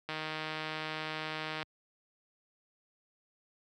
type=click train; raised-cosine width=0.3 ms; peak=-21 dBFS; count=241; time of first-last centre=0.09-1.628 s; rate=156 Hz; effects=high-pass 80 Hz 12 dB/octave